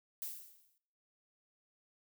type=noise with exponential decay; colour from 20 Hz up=violet; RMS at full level=-39 dBFS; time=0.22-0.78 s; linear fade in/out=0 ms; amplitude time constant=120 ms; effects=noise-tail reverb RT60 0.8 s tail -24 dB re dry